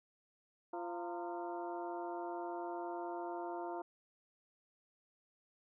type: harmonic tone with a mistuned harmonic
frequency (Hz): 173.2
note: F3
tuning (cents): -14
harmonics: 2 / 3 / 4 / 5 / 6 / 7 / 8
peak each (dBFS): -43 / -52 / -44 / -46 / -54 / -57 / -56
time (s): 0.73-3.82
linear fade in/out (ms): 5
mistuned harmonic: 5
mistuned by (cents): +95
effects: none